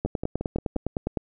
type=two click trains; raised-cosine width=2 ms; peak=-16 / -12 dBFS; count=5 / 12; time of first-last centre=0.06-0.761 / 0.05-1.172 s; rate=5.71 / 9.8 Hz; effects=none